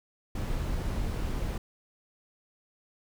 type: noise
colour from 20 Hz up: brown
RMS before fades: -31 dBFS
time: 0.35-1.58 s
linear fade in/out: 5 ms
effects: none